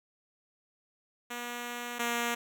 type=tone pair in turn; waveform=5% pulse; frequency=241 / 236.9 Hz; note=B3 / A#3; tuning=-42 / +28 cents; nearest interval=unison; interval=30 cents; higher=first; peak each=-25 / -18 dBFS; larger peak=second; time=1.3-1.99 / 1.99-2.35 s; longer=first; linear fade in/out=10 ms; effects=none